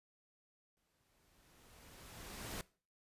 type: noise with exponential growth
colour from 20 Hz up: pink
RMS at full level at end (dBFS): -43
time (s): 0.77-2.61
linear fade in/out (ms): 0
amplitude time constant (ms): 400
effects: noise-tail reverb RT60 0.4 s tail -21 dB re dry + resampled to 32000 Hz